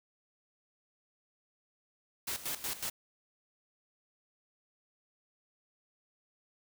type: noise with tremolo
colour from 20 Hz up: white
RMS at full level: -36 dBFS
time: 2.27-2.9 s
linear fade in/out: 10 ms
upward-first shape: square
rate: 5.4 Hz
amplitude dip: 75%
effects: none